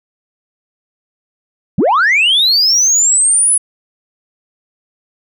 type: linear sweep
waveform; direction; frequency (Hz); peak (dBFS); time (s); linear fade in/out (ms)
sine; up; 127.9 to 10310; -6; 1.78-3.58; 5
effects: tanh soft clip ceiling -6 dBFS